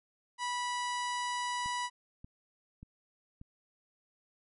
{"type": "harmonic tone", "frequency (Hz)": 980, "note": "B5", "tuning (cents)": -14, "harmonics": [1, 2, 3, 4, 5, 6, 7, 8, 9, 10], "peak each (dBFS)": [-34, -40, -44, -46, -48, -50, -51, -52, -53, -54], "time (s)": [0.38, 1.9], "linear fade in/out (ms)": 50}
{"type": "click train", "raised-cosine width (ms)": 5, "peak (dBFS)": -36, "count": 4, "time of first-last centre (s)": [1.66, 3.414], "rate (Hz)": 1.71}
{"effects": []}